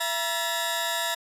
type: tone cluster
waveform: sawtooth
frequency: 670 / 958 / 1725 / 3758 Hz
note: E5 / A#5 / A6 / A#7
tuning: +28 / +47 / -35 / +13 cents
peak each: -28 dBFS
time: 0-1.15 s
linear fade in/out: 10 ms
effects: resampled to 32000 Hz